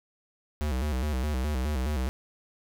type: tone with vibrato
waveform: square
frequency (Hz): 69.3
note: C#2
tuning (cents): 0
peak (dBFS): -27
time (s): 0.61-2.09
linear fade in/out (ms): 0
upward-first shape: square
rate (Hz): 4.8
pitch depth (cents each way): 140
effects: none